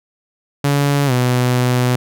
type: tone with pitch glide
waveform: sawtooth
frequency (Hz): 142.3 to 124.6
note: C#3 to B2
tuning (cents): +46 to +16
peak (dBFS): -9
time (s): 0.64-1.96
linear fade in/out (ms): 5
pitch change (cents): -230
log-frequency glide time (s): 1.06-1.12
effects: none